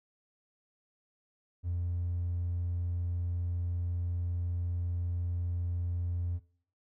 triangle tone, 87.31 Hz, F2, in tune, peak -27 dBFS, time 1.63-6.4 s, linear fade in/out 50 ms, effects noise-tail reverb RT60 0.5 s tail -19 dB re dry + tanh soft clip ceiling -26 dBFS

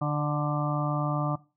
harmonic tone with a mistuned harmonic, 147.5 Hz, D3, 8 cents sharp, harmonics 1 / 2 / 4 / 5 / 6 / 7 / 8, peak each -27 / -33 / -35 / -35 / -40 / -39 / -34 dBFS, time 0.01-1.36 s, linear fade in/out 10 ms, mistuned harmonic 4, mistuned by +20 cents, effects noise-tail reverb RT60 0.3 s tail -19 dB re dry

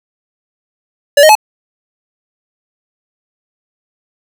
square tone with pitch steps, 573 / 621 / 857 Hz, D5 / D#5 / A5, -43 / -3 / -46 cents, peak -3 dBFS, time 1.17-1.353 s, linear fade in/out 5 ms, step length 61 ms, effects none

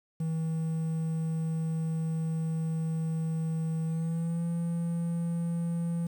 triangle tone with pitch glide, 161.2 to 169.21 Hz, E3 to E3, -38 to +46 cents, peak -26 dBFS, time 0.2-6.07 s, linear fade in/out 5 ms, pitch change +84 cents, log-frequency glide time 3.85-4.44 s, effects 9-bit

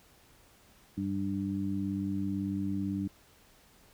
harmonic tone, 98 Hz, G2, in tune, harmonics 1 / 2 / 3, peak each -38 / -33 / -34 dBFS, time 0.97-3.08 s, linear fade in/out 10 ms, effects pink hiss -61 dBFS RMS until 3.93 s

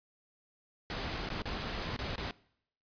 pink noise with dropouts, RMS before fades -37 dBFS, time 0.9-2.31 s, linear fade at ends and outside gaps 0 ms, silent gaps 1.289-1.302 / 1.42-1.456 / 1.964-1.99 / 2.157-2.18 s, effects noise-tail reverb RT60 0.7 s tail -22 dB re dry + resampled to 11025 Hz

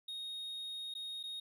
triangle tone with dropouts, 3729 Hz, A#7, in tune, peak -39 dBFS, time 0.08-1.4 s, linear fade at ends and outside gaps 5 ms, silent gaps 0.94-0.95 / 1.23-1.236 s, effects none

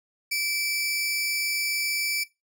sawtooth tone pair together, 2321 / 5191 Hz, D7 / E8, -21 / -27 cents, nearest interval octave + major second, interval 1394 cents, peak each -22 / -30 dBFS, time 0.31-2.24 s, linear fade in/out 10 ms, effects noise-tail reverb RT60 0.2 s tail -18 dB re dry

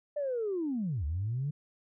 sine linear two-way sweep, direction down then up, 601 to 69.3 to 150.8 Hz, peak -29 dBFS, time 0.16-1.51 s, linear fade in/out 10 ms, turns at 1.05 s, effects tanh soft clip ceiling -25 dBFS

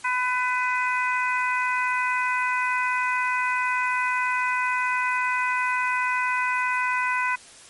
harmonic tone, 501 Hz, B4, 25 cents sharp, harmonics 2 / 3 / 4 / 5, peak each -25 / -27 / -28 / -29 dBFS, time 0.04-7.36 s, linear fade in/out 10 ms, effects white hiss -47 dBFS RMS until 7.69 s + MP3 48 kbps

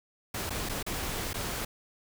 pink noise with dropouts, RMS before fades -34 dBFS, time 0.34-1.65 s, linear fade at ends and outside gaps 5 ms, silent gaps 0.496-0.504 / 0.69-0.694 / 0.828-0.864 / 1.332-1.341 s, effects none

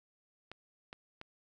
clicks, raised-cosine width 0.3 ms, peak -29 dBFS, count 3, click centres 0.516 / 0.929 / 1.214 s, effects none

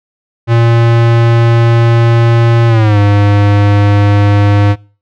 square tone with pitch glide, 116.54 to 102.04 Hz, A#2 to G#2, 0 to -30 cents, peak -6 dBFS, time 0.47-4.76 s, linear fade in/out 50 ms, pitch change -230 cents, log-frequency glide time 2.68-2.98 s, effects noise-tail reverb RT60 0.4 s tail -24 dB re dry + low-pass 3000 Hz 12 dB/octave

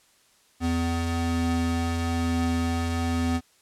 square tone pair together, 84.13 / 251.3 Hz, E2 / B3, +36 / +30 cents, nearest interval octave + perfect fifth, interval 1894 cents, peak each -27 dBFS, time 0.6-3.41 s, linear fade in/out 50 ms, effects white hiss -61 dBFS RMS until 3.61 s + low-pass 10000 Hz 12 dB/octave

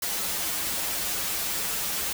white noise with comb filter, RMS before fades -29 dBFS, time 0.02-2.13 s, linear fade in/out 5 ms, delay 7.9 ms, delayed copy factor -0.95, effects none

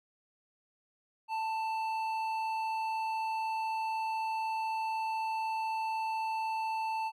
sine tone with hard clipping, 886 Hz, A5, 12 cents sharp, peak -33 dBFS, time 1.28-7.12 s, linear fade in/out 50 ms, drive 8 dB, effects none

